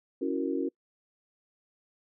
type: chord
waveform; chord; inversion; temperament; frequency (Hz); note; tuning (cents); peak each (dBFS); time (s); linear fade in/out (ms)
sine; F# dominant seventh; second; equal; 277.2 / 329.6 / 370 / 466.2; C#4 / E4 / F#4 / A#4; 0 / 0 / 0 / 0; -31 / -33 / -33 / -35; 0.21-0.69; 10
effects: noise-tail reverb RT60 0.1 s tail -24 dB re dry